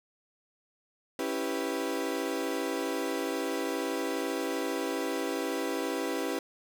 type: chord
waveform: 35% pulse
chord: C# half-diminished seventh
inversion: none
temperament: equal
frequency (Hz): 277.2 / 329.6 / 392 / 493.9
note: C#4 / E4 / G4 / B4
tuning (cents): 0 / 0 / 0 / 0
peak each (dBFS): -34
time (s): 1.19-6.39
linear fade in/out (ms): 2
effects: none